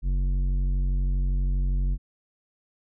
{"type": "tone with tanh clipping", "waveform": "sine", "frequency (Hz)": 46.25, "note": "F#1", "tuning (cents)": 0, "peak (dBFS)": -23, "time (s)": [0.02, 1.98], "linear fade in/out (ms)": 50, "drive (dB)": 10, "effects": []}